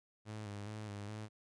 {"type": "tone with vibrato", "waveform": "sawtooth", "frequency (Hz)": 104.6, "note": "G#2", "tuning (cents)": 13, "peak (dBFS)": -39, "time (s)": [0.25, 1.29], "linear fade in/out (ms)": 50, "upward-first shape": "square", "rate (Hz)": 2.4, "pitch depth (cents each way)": 46, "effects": ["resampled to 22050 Hz"]}